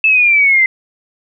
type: exponential sweep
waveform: sine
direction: down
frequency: 2637 to 2050 Hz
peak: -7 dBFS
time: 0.04-0.66 s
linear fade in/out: 2 ms
effects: none